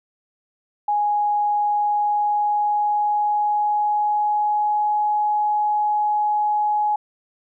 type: tone with pitch glide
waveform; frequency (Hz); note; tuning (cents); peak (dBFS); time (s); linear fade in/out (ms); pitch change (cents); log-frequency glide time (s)
sine; 830.6 to 839.8; G#5 to G#5; 0 to +19; -17; 0.88-6.96; 5; +19; 1.69-4.94
effects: none